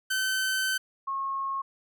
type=tone pair in turn; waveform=sawtooth / sine; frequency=1533 / 1086.7 Hz; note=G6 / C#6; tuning=-39 / -35 cents; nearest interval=tritone; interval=596 cents; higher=first; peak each=-22 / -28 dBFS; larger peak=first; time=0.1-0.78 / 1.07-1.62 s; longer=first; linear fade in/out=10 ms; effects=none